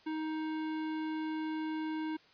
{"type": "tone with hard clipping", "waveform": "sine", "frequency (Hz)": 313.4, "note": "D#4", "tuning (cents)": 13, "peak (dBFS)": -36, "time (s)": [0.06, 2.17], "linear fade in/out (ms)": 10, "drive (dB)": 16, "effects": ["white hiss -62 dBFS RMS until 2.33 s", "resampled to 11025 Hz"]}